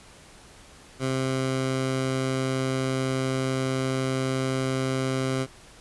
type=tone; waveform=15% pulse; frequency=131.7 Hz; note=C3; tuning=12 cents sharp; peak=-18 dBFS; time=0.99-5.47 s; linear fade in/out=50 ms; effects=pink hiss -50 dBFS RMS until 5.8 s + resampled to 24000 Hz